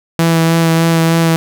sawtooth tone with vibrato, 164.81 Hz, E3, in tune, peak -5 dBFS, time 0.19-1.36 s, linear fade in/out 0 ms, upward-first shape sine, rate 3.3 Hz, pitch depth 14 cents each way, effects none

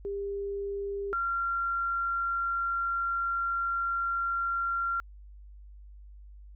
sine tone pair in turn, 400 / 1376.9 Hz, G4 / F6, +35 / -25 cents, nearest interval octave + major sixth, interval 2140 cents, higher second, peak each -31 / -27 dBFS, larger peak second, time 0.05-1.13 / 1.13-5 s, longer second, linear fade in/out 0 ms, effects added 50 Hz sine -46 dBFS peak until 6.55 s

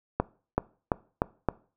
accelerating click train, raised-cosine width 1 ms, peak -9 dBFS, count 5, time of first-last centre 0.2-1.487 s, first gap 380 ms, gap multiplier 0.89, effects noise-tail reverb RT60 0.4 s tail -21 dB re dry

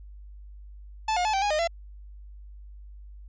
45% pulse tone with pitch steps, 873 / 716 / 862 / 778 / 824 / 613 / 676 Hz, A5 / F5 / A5 / G5 / G#5 / D#5 / E5, -14 / +43 / -36 / -13 / -14 / -26 / +43 cents, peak -23 dBFS, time 1.08-1.675 s, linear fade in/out 5 ms, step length 85 ms, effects added 50 Hz sine -42 dBFS peak until 3.28 s + resampled to 16000 Hz

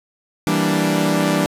sawtooth chord, E half-diminished seventh, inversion none, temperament equal, 164.81 / 196 / 233.1 / 293.7 Hz, E3 / G3 / Bb3 / D4, 0 / 0 / 0 / 0 cents, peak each -17 / -17 / -22 / -16 dBFS, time 0.47-1.46 s, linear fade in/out 0 ms, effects resampled to 32000 Hz

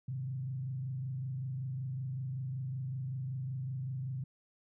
sine tone with frequency modulation, 130.81 Hz, C3, in tune, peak -35 dBFS, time 0.08-4.24 s, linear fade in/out 5 ms, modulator 25.3 Hz, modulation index 0.55, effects none

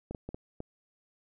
clicks, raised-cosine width 2 ms, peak -25 dBFS, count 5, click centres 0.11 / 0.148 / 0.29 / 0.345 / 0.604 s, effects none

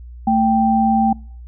sine tone pair together, 222.9 / 784 Hz, A3 / G5, +23 / 0 cents, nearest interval octave + minor seventh, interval 2177 cents, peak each -15 dBFS, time 0.27-1.13 s, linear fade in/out 5 ms, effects noise-tail reverb RT60 0.5 s tail -25 dB re dry + added 60 Hz sine -33 dBFS peak until 1.47 s

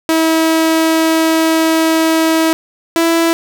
sawtooth tone pair in turn, 322.7 / 331.8 Hz, E4 / E4, -37 / +11 cents, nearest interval unison, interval 48 cents, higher second, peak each -6 dBFS, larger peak neither, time 0.09-2.53 / 2.96-3.33 s, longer first, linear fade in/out 0 ms, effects none

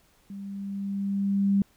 sine tone with level ramp, 198.2 Hz, G3, 19 cents sharp, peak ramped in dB -36 to -18 dBFS, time 0.3-1.62 s, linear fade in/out 2 ms, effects pink hiss -63 dBFS RMS until 1.76 s

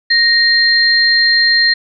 sine tone pair together, 1864.7 / 4186 Hz, A#6 / C8, 0 / 0 cents, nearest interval octave + major second, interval 1400 cents, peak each -11 dBFS, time 0.1-1.74 s, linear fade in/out 10 ms, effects none

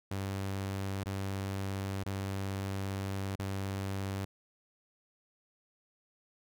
sawtooth tone with dropouts, 97.4 Hz, G2, 11 cents flat, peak -30 dBFS, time 0.11-4.25 s, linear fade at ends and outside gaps 5 ms, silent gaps 1.037-1.058 / 2.036-2.061 / 3.356-3.392 s, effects none

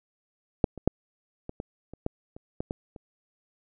clicks, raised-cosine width 2 ms, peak -6 / -26 / -6 / -22 / -20 / -28 / -14 / -29 / -17 / -17 / -29 dBFS, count 11, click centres 0.642 / 0.777 / 0.876 / 1.494 / 1.601 / 1.936 / 2.064 / 2.365 / 2.605 / 2.709 / 2.962 s, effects none

